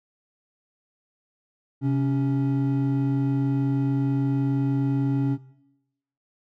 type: tone pair together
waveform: triangle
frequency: 132.21 / 278.7 Hz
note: C3 / C#4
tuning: +18 / +9 cents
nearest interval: octave + minor second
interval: 1291 cents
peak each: -20 / -22 dBFS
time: 1.81-5.38 s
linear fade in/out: 50 ms
effects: noise-tail reverb RT60 0.9 s tail -20 dB re dry